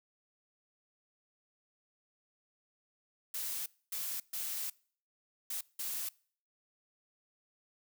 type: noise bursts at uneven times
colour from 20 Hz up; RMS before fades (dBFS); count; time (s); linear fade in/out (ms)
blue; -38; 5; 3.34-3.66 / 3.92-4.2 / 4.33-4.7 / 5.5-5.61 / 5.79-6.09; 5
effects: noise-tail reverb RT60 0.5 s tail -24 dB re dry